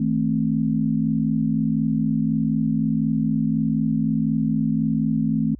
sine chord, A diminished, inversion second, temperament just, 158.4 / 220 / 264 Hz, Eb3 / A3 / C4, +31 / 0 / +16 cents, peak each -24 / -21 / -24 dBFS, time 0-5.55 s, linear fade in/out 5 ms, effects added 60 Hz sine -41 dBFS peak until 5.59 s

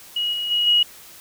sine tone with level steps, 2900 Hz, F#7, 35 cents flat, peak -20 / -23 / -17 / -13 dBFS, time 0.16-0.83 s, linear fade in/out 5 ms, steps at 0.32 / 0.5 / 0.66 s, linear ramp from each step 20 ms, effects white hiss -44 dBFS RMS until 1.2 s

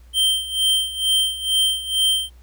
square tone with tremolo, 3136 Hz, G7, in tune, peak -15 dBFS, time 0.13-2.3 s, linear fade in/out 50 ms, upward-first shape sine, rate 2.2 Hz, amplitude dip 80%, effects added 60 Hz sine -43 dBFS peak until 2.42 s + pink hiss -59 dBFS RMS until 2.42 s

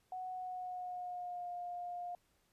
sine tone with pitch glide, 740 to 707.4 Hz, F#5 to F5, 0 to +22 cents, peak -40 dBFS, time 0.12-2.15 s, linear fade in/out 2 ms, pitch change -78 cents, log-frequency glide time 0.3-1.5 s, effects pink hiss -75 dBFS RMS until 2.52 s + resampled to 32000 Hz

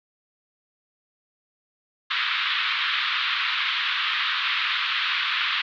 white band-pass noise, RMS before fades -25 dBFS, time 2.1-5.62 s, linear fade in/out 10 ms, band 1100 to 3800 Hz, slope 48 dB/octave, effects none

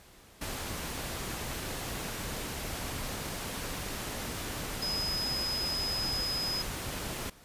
sine tone in noise, 5050 Hz, D#8, 25 cents sharp, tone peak -31 dBFS, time 4.82-6.62 s, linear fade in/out 5 ms, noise pink, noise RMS -37 dBFS, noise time 0.41-7.3 s, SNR +3 dB, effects pink hiss -56 dBFS RMS until 7.44 s + resampled to 32000 Hz

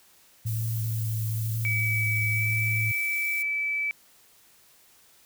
sine tone with vibrato, 111.1 Hz, A2, 17 cents sharp, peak -26 dBFS, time 0.45-2.92 s, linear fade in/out 10 ms, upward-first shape sine, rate 1 Hz, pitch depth 16 cents each way
violet noise, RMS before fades -38 dBFS, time 0.46-3.43 s, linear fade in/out 10 ms
sine tone with pitch glide, 2288 to 2307 Hz, D7 to D7, -46 to -31 cents, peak -25 dBFS, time 1.65-3.91 s, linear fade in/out 0 ms, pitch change +15 cents, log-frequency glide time 2.35-2.45 s
effects white hiss -58 dBFS RMS until 5.25 s

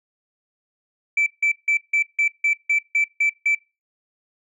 sine tone bursts, 2323 Hz, D7, 20 cents flat, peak -14 dBFS, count 10, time 1.17-3.55 s, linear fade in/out 5 ms, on 94 ms, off 160 ms, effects noise-tail reverb RT60 0.3 s tail -26 dB re dry + tanh soft clip ceiling -13 dBFS

